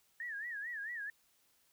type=tone with vibrato; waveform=sine; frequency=1779 Hz; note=A6; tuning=19 cents sharp; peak=-39 dBFS; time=0.2-1.1 s; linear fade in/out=2 ms; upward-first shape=sine; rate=4.5 Hz; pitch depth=160 cents each way; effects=white hiss -72 dBFS RMS until 1.72 s